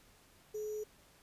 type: tone with sample-and-hold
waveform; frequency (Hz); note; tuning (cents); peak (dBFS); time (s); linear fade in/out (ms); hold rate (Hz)
sine; 425.7; G#4; +43; -37; 0.54-0.84; 10; 6300
effects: pink hiss -64 dBFS RMS until 1.22 s + resampled to 32000 Hz